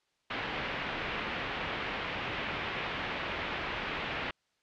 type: low-pass noise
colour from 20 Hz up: white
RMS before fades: -36 dBFS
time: 0.3-4.31 s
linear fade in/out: 5 ms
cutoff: 2900 Hz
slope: 24 dB/octave
effects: white hiss -75 dBFS RMS until 4.62 s + low-pass 5000 Hz 12 dB/octave